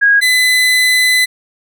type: tone pair in turn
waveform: sine / 30% pulse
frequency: 1643 / 2010 Hz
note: G#6 / B6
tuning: -19 / +30 cents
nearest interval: minor third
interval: 349 cents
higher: second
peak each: -6 dBFS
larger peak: neither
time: 0.01-0.21 / 0.21-1.26 s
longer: second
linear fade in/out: 20 ms
effects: none